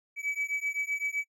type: beating tone pair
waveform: triangle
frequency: 2284 / 2291.8 Hz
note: D7 / D7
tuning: -49 / -43 cents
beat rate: 7.8 Hz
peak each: -31 dBFS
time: 0.16-1.25 s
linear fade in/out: 50 ms
effects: noise-tail reverb RT60 0.1 s tail -25 dB re dry